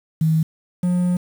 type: tone pair in turn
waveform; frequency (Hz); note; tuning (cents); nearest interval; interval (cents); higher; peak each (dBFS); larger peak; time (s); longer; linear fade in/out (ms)
sine / triangle; 159.1 / 178.58; D#3 / F3; +39 / +39; major second; 200; second; -14; neither; 0.21-0.43 / 0.83-1.17; second; 5
effects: 7-bit